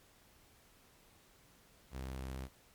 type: tone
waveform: sawtooth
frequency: 65.41 Hz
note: C2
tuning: in tune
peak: -37 dBFS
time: 1.91-2.49 s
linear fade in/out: 50 ms
effects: pink hiss -65 dBFS RMS until 2.74 s + MP3 96 kbps